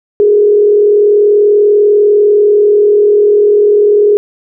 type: tone with frequency modulation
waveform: sine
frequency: 415.3 Hz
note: G#4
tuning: in tune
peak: -4 dBFS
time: 0.2-4.17 s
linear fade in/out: 0 ms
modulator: 40.3 Hz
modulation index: 0.45
effects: none